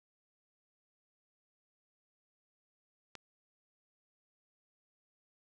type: click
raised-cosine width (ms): 0.2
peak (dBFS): -28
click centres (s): 3.153
effects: none